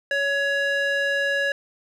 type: tone with band-pass filter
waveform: square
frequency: 560 Hz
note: C#5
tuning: 18 cents sharp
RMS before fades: -23 dBFS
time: 0.11-1.52 s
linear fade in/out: 2 ms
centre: 1700 Hz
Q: 1.7
effects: none